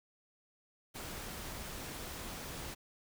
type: noise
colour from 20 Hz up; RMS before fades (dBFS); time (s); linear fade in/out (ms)
pink; -44; 0.94-2.75; 20
effects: none